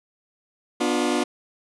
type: chord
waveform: sawtooth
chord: B diminished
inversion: none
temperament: just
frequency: 246.9 / 296.3 / 355.6 Hz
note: B3 / D4 / F4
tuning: 0 / +15 / +31 cents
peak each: -21 dBFS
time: 0.8-1.24 s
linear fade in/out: 10 ms
effects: resampled to 24000 Hz